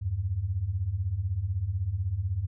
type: beating tone pair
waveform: sine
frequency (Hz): 82.41 / 98.41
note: E2 / G2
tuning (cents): 0 / +7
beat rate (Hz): 16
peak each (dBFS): -32 / -28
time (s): 0.01-2.47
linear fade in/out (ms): 20
effects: none